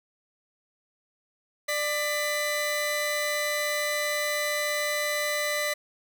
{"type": "tone pair together", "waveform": "sawtooth", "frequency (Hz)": [594.3, 1999], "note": ["D5", "B6"], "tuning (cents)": [20, 20], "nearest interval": "octave + major sixth", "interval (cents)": 2100, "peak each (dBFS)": -25, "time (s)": [1.68, 5.74], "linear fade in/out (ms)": 10, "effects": []}